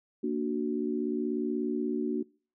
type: chord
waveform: sine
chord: Bb augmented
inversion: none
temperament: equal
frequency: 233.1 / 293.7 / 370 Hz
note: Bb3 / D4 / F#4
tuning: 0 / 0 / 0 cents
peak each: -32 dBFS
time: 0.23-2.23 s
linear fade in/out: 10 ms
effects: noise-tail reverb RT60 0.4 s tail -24 dB re dry